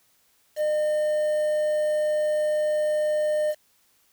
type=tone with quantisation; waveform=triangle; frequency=607 Hz; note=D#5; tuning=43 cents flat; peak=-19 dBFS; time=0.56-3.55 s; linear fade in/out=50 ms; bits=7; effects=white hiss -64 dBFS RMS until 4.12 s